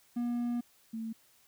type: tone pair in turn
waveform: triangle / sine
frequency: 239.9 / 224.2 Hz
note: A#3 / A3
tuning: +50 / +33 cents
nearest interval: minor second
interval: 117 cents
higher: first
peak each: -28 / -35 dBFS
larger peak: first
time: 0.16-0.61 / 0.93-1.13 s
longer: first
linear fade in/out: 10 ms
effects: white hiss -65 dBFS RMS until 1.47 s